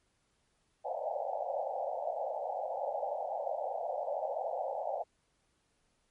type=band-pass noise; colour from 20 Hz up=pink; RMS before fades=-36 dBFS; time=0.84-5.04 s; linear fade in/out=20 ms; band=520 to 840 Hz; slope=96 dB/octave; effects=pink hiss -75 dBFS RMS until 6.1 s + MP3 48 kbps